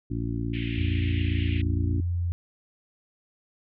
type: harmonic tone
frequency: 57.4 Hz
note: A#1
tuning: 26 cents flat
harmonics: 1 / 2 / 3 / 4 / 5 / 6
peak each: -33 / -30 / -40 / -36 / -33 / -39 dBFS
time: 0.1-2.01 s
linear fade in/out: 10 ms
type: band-pass noise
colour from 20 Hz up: pink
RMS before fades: -40 dBFS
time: 0.53-1.62 s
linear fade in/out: 10 ms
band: 2000 to 3200 Hz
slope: 48 dB/octave
type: tone with vibrato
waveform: sine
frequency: 86.7 Hz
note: F2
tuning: 12 cents flat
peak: -24 dBFS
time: 0.78-2.32 s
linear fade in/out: 0 ms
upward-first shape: sine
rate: 1 Hz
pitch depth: 15 cents each way
effects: none